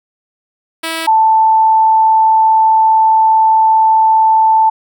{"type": "tone pair in turn", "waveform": ["5% pulse", "sine"], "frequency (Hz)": [325.8, 882.4], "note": ["E4", "A5"], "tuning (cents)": [-20, 5], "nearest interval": "octave + perfect fourth", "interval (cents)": 1725, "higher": "second", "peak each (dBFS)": -6, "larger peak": "neither", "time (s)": [[0.83, 1.07], [1.07, 4.7]], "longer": "second", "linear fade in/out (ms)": 10, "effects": []}